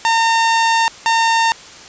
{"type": "tone pair in turn", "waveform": "sawtooth", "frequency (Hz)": [911, 911], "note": ["A#5", "A#5"], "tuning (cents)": [-40, -40], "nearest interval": "unison", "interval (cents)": 0, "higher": "neither", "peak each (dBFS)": -8, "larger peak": "neither", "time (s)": [[0.05, 0.88], [1.06, 1.52]], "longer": "first", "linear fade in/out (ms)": 0, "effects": ["white hiss -37 dBFS RMS until 1.88 s", "resampled to 16000 Hz"]}